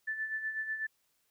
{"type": "tone with tremolo", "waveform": "sine", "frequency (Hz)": 1756, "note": "A6", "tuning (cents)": -4, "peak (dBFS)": -31, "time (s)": [0.07, 0.87], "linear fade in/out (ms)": 10, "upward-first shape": "sine", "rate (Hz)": 8.1, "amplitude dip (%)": 60, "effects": ["white hiss -75 dBFS RMS until 1.3 s"]}